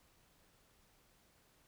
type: silence
effects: pink hiss -70 dBFS RMS until 1.67 s